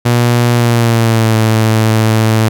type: tone with pitch glide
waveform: sawtooth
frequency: 120 to 110.68 Hz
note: B2 to A2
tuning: -49 to +11 cents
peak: -4 dBFS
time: 0.05-2.49 s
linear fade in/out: 10 ms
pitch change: -140 cents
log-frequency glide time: 0.53-1.38 s
effects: none